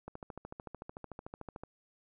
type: click train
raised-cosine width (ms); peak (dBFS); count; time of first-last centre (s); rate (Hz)
1; -29; 22; 0.08-1.636; 13.5
effects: none